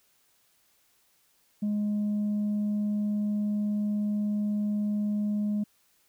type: tone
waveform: sine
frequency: 208.2 Hz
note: G#3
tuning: 5 cents sharp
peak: -23 dBFS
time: 1.62-5.64 s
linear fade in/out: 10 ms
effects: tanh soft clip ceiling -24 dBFS + white hiss -67 dBFS RMS until 6.08 s